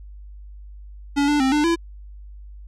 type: tone with pitch steps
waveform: square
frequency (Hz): 284.3 / 294.2 / 264.3 / 297.8 / 335.8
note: C#4 / D4 / C4 / D4 / E4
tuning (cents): +44 / +3 / +18 / +24 / +32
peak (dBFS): -17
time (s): 1.16-1.76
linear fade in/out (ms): 20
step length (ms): 120
effects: added 50 Hz sine -37 dBFS peak until 2.67 s + low-pass 7000 Hz 12 dB/octave